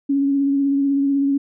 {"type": "tone with vibrato", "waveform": "sine", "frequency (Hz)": 278.1, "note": "C#4", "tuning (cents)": 6, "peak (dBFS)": -15, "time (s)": [0.09, 1.38], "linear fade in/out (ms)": 10, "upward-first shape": "triangle", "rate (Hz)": 16, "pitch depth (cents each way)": 27, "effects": []}